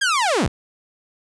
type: linear sweep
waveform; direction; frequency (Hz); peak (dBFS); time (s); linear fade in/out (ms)
sawtooth; down; 1661.2 to 30.82; -13; 0.01-0.48; 10
effects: resampled to 22050 Hz